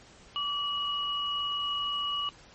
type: tone pair together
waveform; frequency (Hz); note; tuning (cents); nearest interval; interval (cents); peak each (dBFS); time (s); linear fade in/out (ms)
sine; 1156 / 2913; D6 / F#7; -28 / -28; octave + major third; 1600; -33 / -30; 0.36-2.29; 0
effects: pink hiss -54 dBFS RMS until 2.54 s + MP3 32 kbps